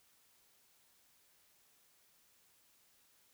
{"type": "silence", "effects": ["white hiss -70 dBFS RMS until 3.33 s"]}